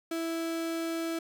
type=tone; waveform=35% pulse; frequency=329.6 Hz; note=E4; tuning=in tune; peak=-29 dBFS; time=0.11-1.19 s; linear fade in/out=5 ms; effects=none